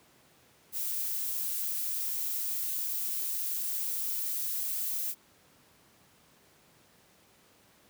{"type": "noise", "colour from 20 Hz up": "violet", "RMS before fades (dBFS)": -33, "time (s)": [0.72, 5.15], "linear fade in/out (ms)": 50, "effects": ["pink hiss -62 dBFS RMS until 7.89 s", "high-pass 100 Hz 12 dB/octave"]}